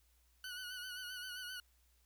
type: tone with vibrato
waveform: 20% pulse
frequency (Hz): 1480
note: F#6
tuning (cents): 0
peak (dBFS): -39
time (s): 0.44-1.6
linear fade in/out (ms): 2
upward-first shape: sine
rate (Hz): 7.6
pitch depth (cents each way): 47
effects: added 60 Hz sine -70 dBFS peak until 2.05 s + white hiss -75 dBFS RMS until 2.05 s